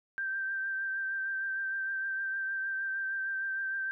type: tone with vibrato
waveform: sine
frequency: 1568 Hz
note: G6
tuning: in tune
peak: -31 dBFS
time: 0.18-3.91 s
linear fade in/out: 0 ms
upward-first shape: triangle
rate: 6.5 Hz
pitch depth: 26 cents each way
effects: none